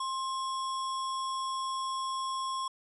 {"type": "tone with sample-and-hold", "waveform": "sine", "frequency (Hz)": 1059, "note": "C6", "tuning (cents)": 21, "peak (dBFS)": -31, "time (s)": [0, 2.68], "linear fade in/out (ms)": 5, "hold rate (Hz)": 4410, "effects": ["resampled to 24000 Hz"]}